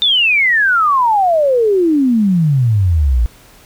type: exponential sweep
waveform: sine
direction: down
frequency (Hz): 3630 to 54.9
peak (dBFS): -9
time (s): 0.02-3.26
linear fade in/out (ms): 0
effects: pink hiss -44 dBFS RMS until 3.65 s